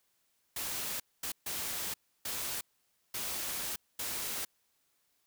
white noise bursts at uneven times, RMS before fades -37 dBFS, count 6, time 0.56-1 / 1.23-1.32 / 1.46-1.94 / 2.25-2.61 / 3.14-3.76 / 3.99-4.45 s, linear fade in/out 5 ms, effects white hiss -75 dBFS RMS until 5.26 s

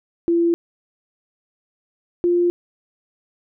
sine tone pair in turn, 339.4 / 349.5 Hz, F4 / F4, -49 / +1 cents, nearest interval minor second, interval 50 cents, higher second, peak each -14 / -14 dBFS, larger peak neither, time 0.28-0.54 / 2.24-2.5 s, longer neither, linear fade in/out 0 ms, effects none

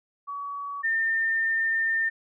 sine tone pair in turn, 1133 / 1806.9 Hz, C#6 / A6, +37 / +46 cents, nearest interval minor sixth, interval 809 cents, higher second, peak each -31 / -22 dBFS, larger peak second, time 0.27-0.83 / 0.83-2.1 s, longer second, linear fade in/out 20 ms, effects none

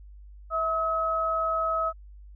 sine tone pair together, 650.6 / 1281 Hz, E5 / E6, -23 / -50 cents, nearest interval octave, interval 1173 cents, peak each -29 / -25 dBFS, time 0.5-1.93 s, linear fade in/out 50 ms, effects added 50 Hz sine -44 dBFS peak until 2.35 s

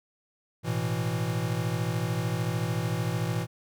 square chord, A suspended second, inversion none, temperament equal, 110 / 123.47 / 164.81 Hz, A2 / B2 / E3, 0 / 0 / 0 cents, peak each -32 dBFS, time 0.63-3.47 s, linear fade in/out 50 ms, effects none

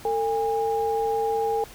sine tone pair together, 449.3 / 814 Hz, A4 / G#5, +36 / -35 cents, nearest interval minor seventh, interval 1029 cents, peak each -24 / -25 dBFS, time 0.05-1.64 s, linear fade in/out 2 ms, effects pink hiss -45 dBFS RMS until 1.74 s

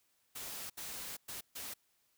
white noise bursts at uneven times, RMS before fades -44 dBFS, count 4, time 0.35-0.7 / 0.77-1.17 / 1.28-1.41 / 1.55-1.74 s, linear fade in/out 10 ms, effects white hiss -75 dBFS RMS until 2.17 s

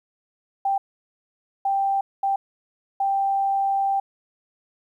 sine tone bursts at uneven times, 786 Hz, G5, 4 cents sharp, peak -19 dBFS, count 4, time 0.65-0.78 / 1.65-2.01 / 2.23-2.36 / 3-4 s, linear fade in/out 5 ms, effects 10-bit

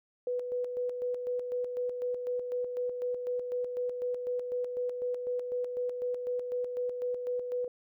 sine tone with tremolo, 493.9 Hz, B4, in tune, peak -29 dBFS, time 0.27-7.68 s, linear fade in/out 2 ms, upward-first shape square, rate 4 Hz, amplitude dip 45%, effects none

